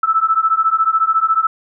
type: beating tone pair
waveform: sine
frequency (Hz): 1308 / 1322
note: E6 / E6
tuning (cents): -14 / +5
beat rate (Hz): 14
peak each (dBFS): -15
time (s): 0.03-1.47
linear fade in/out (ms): 5
effects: none